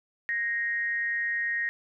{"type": "tone with frequency modulation", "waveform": "sine", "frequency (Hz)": 1871, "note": "A#6", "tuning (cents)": 6, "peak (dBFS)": -26, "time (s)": [0.29, 1.69], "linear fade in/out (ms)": 0, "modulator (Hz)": 215, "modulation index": 0.43, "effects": []}